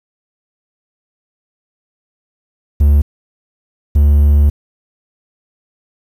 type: tone pair in turn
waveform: triangle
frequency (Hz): 72.4 / 72.66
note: D2 / D2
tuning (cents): -24 / -18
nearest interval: unison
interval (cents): 6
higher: second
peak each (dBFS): -4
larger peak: neither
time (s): 2.8-3.02 / 3.95-4.5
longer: second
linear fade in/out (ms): 10
effects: 7-bit